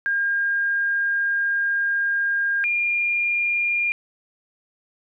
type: tone pair in turn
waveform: sine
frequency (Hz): 1612 / 2409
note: G6 / D7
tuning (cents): +48 / +43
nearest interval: perfect fifth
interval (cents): 695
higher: second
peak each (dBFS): -19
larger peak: neither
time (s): 0.06-2.64 / 2.64-3.92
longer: first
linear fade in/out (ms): 0
effects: none